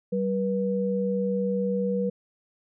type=tone pair together; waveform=sine; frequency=192.3 / 484.6 Hz; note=G3 / B4; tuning=-33 / -33 cents; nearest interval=octave + major third; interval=1600 cents; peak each=-26 dBFS; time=0.12-2.1 s; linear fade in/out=10 ms; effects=none